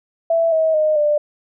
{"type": "tone with pitch steps", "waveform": "sine", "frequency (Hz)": [663, 639.3, 616.5, 594.4], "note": ["E5", "D#5", "D#5", "D5"], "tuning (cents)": [10, 47, -16, 21], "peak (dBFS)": -13, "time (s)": [0.3, 1.18], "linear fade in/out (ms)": 5, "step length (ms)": 220, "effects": []}